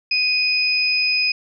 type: tone pair together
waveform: sine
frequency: 2489 / 5030 Hz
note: D#7 / D#8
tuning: 0 / +18 cents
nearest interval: octave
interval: 1218 cents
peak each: -18 / -20 dBFS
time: 0.11-1.32 s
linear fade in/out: 5 ms
effects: none